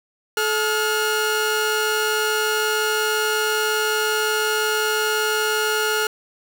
sawtooth tone pair together, 431.6 / 1423.5 Hz, A4 / F6, -33 / +33 cents, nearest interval octave + major sixth, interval 2066 cents, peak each -18 dBFS, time 0.37-6.07 s, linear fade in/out 2 ms, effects none

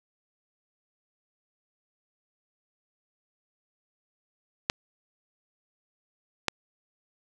clicks, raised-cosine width 0.2 ms, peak -6 dBFS, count 2, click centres 4.699 / 6.483 s, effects none

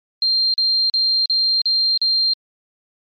sine tone bursts, 4180 Hz, C8, 2 cents flat, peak -14 dBFS, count 6, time 0.22-2.335 s, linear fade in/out 2 ms, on 320 ms, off 39 ms, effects MP3 48 kbps

